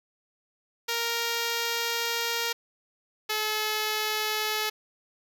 5% pulse tone pair in turn, 466.2 / 429.3 Hz, A#4 / A4, 0 / -43 cents, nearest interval minor second, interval 143 cents, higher first, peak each -15 dBFS, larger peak neither, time 0.88-2.53 / 3.29-4.7 s, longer first, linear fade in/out 10 ms, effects none

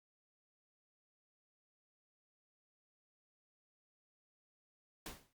pink noise with exponential decay, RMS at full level -43 dBFS, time 5.06-5.33 s, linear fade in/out 2 ms, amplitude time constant 57 ms, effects Opus 48 kbps

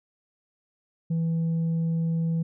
sine tone, 164.6 Hz, E3, 2 cents flat, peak -20 dBFS, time 1.1-2.43 s, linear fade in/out 10 ms, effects tanh soft clip ceiling -22 dBFS

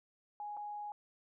sine tone with dropouts, 830.6 Hz, G#5, in tune, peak -40 dBFS, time 0.4-0.92 s, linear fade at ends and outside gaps 1 ms, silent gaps 0.568-0.572 s, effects none

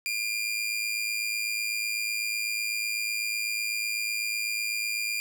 sawtooth tone with amplitude modulation, 2400 Hz, D7, 37 cents sharp, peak -22 dBFS, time 0.06-5.2 s, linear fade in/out 0 ms, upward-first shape sine, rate 108 Hz, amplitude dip 55%, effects none

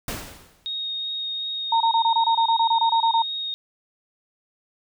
pink noise with exponential decay, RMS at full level -28 dBFS, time 0.08-0.73 s, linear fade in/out 2 ms, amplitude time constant 140 ms
sine tone with vibrato, 3729 Hz, A#7, in tune, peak -26 dBFS, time 0.66-3.54 s, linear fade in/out 0 ms, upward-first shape triangle, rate 2.7 Hz, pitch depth 9 cents each way
sine tone bursts, 913 Hz, A#5, 36 cents flat, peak -16 dBFS, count 14, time 1.72-3.222 s, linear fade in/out 5 ms, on 85 ms, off 24 ms
effects none

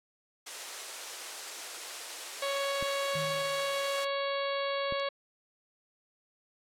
white high-pass noise, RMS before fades -40 dBFS, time 0.46-4.05 s, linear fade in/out 10 ms, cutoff 380 Hz, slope 24 dB/octave
harmonic tone, 556 Hz, C#5, 5 cents sharp, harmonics 1 / 2 / 3 / 4 / 5 / 6 / 7 / 8, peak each -32 / -36 / -42 / -41 / -45 / -42 / -44 / -45 dBFS, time 2.42-5.09 s, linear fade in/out 5 ms
clicks, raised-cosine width 3 ms, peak -28 dBFS, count 2, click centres 2.826 / 4.924 s
sine tone with exponential decay, 155.56 Hz, D#3, in tune, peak -35 dBFS, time 3.15-3.89 s, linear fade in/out 5 ms, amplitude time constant 160 ms
effects low-pass 9000 Hz 12 dB/octave + AAC 64 kbps

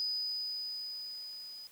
sine tone with level ramp, 4978 Hz, D#8, in tune, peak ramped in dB -31 to -45 dBFS, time 0-1.67 s, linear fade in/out 0 ms, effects white hiss -60 dBFS RMS until 1.71 s

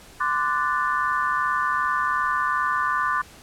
sine chord, D dominant seventh, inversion third, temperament equal with one note detuned, 1032.1 / 1174.7 / 1480 / 1760 Hz, C6 / D6 / F#6 / A6, -24 / 0 / 0 / 0 cents, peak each -26 / -24 / -27 / -29 dBFS, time 0.2-3.22 s, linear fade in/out 10 ms, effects pink hiss -47 dBFS RMS until 3.42 s + low-pass 12000 Hz 12 dB/octave

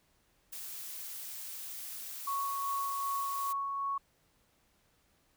blue noise, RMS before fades -43 dBFS, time 0.52-3.53 s, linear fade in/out 10 ms
sine tone with tremolo, 1108.7 Hz, C#6, in tune, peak -31 dBFS, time 2.27-3.98 s, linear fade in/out 5 ms, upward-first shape sine, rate 2.6 Hz, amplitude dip 25%
effects pink hiss -71 dBFS RMS until 5.36 s

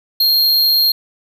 square tone, 4225 Hz, C8, 16 cents sharp, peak -11 dBFS, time 0.2-0.92 s, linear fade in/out 5 ms, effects none

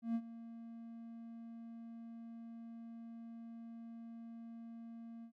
triangle tone with ADSR envelope, 230 Hz, A#3, 23 cents flat, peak -30 dBFS, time 0.02-5.32 s, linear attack 130 ms, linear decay 58 ms, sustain -16 dB, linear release 83 ms, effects none

